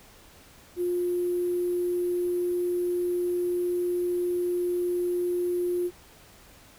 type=tone with sample-and-hold; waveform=sine; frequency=353.9 Hz; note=F4; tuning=23 cents sharp; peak=-24 dBFS; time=0.76-5.91 s; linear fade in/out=50 ms; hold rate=11025 Hz; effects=pink hiss -53 dBFS RMS until 6.78 s